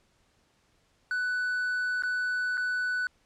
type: tone with dropouts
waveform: triangle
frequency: 1490 Hz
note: F#6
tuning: 12 cents sharp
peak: -25 dBFS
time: 1.11-3.07 s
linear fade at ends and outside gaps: 1 ms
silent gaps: 2.023-2.035 / 2.572-2.577 s
effects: pink hiss -68 dBFS RMS until 3.25 s + low-pass 8000 Hz 12 dB/octave